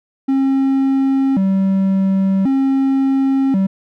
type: tone with vibrato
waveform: triangle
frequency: 227.9 Hz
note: A#3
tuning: 39 cents flat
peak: -10 dBFS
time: 0.28-3.67 s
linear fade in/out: 10 ms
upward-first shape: square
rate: 0.46 Hz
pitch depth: 290 cents each way
effects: none